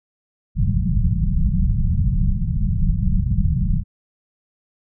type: low-pass noise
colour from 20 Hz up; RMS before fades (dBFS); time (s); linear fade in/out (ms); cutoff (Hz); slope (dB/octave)
pink; -18; 0.55-3.84; 50; 200; 96
effects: none